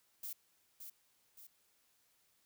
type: noise with echo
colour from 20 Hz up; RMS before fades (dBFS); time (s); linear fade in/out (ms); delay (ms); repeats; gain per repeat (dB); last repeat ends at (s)
violet; -44; 0.23-0.33; 5; 570; 2; -6; 1.47
effects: white hiss -74 dBFS RMS until 2.45 s